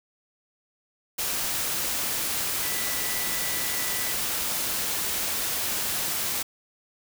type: tone in noise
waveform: sine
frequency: 1975.5 Hz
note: B6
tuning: in tune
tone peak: -37 dBFS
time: 2.63-4.13 s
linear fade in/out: 10 ms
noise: white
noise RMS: -28 dBFS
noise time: 1.18-6.43 s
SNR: -12 dB
effects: none